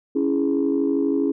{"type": "chord", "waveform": "sine", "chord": "C# minor", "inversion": "none", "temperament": "equal", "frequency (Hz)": [277.2, 329.6, 415.3], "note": ["C#4", "E4", "G#4"], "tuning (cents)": [0, 0, 0], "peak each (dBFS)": [-20, -23, -23], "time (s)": [0.15, 1.32], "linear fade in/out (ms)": 10, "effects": ["tanh soft clip ceiling -11 dBFS"]}